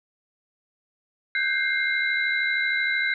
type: tone cluster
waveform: sine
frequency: 1530 / 1603 / 2111 / 3941 Hz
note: G6 / G6 / C7 / B7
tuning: -42 / +38 / +15 / -4 cents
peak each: -28 / -28 / -24 / -33 dBFS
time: 1.35-3.14 s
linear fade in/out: 2 ms
effects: none